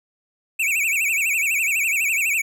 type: tone with vibrato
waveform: square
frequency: 2461 Hz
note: D#7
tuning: 20 cents flat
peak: -19 dBFS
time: 0.59-2.42 s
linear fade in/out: 10 ms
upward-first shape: sine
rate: 12 Hz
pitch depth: 180 cents each way
effects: none